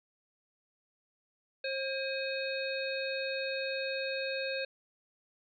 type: harmonic tone with a mistuned harmonic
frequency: 536 Hz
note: C5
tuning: 42 cents sharp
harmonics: 1 / 3 / 5 / 7 / 8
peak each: -35 / -40 / -39 / -45 / -42 dBFS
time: 1.64-4.65 s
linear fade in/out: 5 ms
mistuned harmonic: 5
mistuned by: -100 cents
effects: none